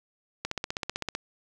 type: click train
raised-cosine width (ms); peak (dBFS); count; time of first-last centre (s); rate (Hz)
0.2; -13; 12; 0.45-1.151; 15.7
effects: none